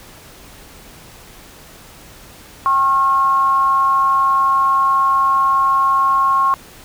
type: tone with amplitude modulation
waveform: sine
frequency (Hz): 1084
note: C#6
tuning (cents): -39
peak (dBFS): -9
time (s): 2.66-6.54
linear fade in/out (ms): 0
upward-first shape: sine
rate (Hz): 299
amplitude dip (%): 50
effects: pink hiss -41 dBFS RMS until 6.84 s